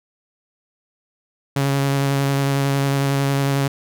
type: tone with vibrato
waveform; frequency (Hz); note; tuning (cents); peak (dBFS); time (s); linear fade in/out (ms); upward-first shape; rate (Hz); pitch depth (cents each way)
sawtooth; 138.59; C#3; 0; -13; 1.56-3.68; 5; square; 11; 11
effects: none